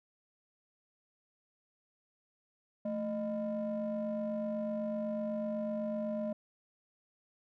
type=ring-modulated tone; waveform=triangle; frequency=196.5 Hz; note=G3; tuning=4 cents sharp; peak=-28 dBFS; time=2.85-6.33 s; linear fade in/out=5 ms; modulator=417 Hz; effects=none